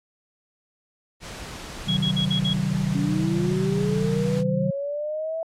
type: noise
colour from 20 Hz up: pink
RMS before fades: -36 dBFS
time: 1.2-4.44 s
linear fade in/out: 50 ms
type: chord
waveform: sine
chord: C diminished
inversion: none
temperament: equal with one note detuned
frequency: 130.81 / 155.56 / 189.54 Hz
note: C3 / Eb3 / Gb3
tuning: 0 / 0 / +42 cents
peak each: -28 / -25 / -24 dBFS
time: 1.87-4.71 s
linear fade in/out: 10 ms
type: tone bursts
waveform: sine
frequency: 3322 Hz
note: G#7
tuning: in tune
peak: -23 dBFS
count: 5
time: 1.88-2.537 s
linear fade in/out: 10 ms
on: 93 ms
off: 48 ms
type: linear sweep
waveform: sine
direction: up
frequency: 277.2 to 659.3 Hz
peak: -25 dBFS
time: 2.95-5.43 s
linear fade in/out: 2 ms
effects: low-pass 8000 Hz 12 dB/octave + MP3 96 kbps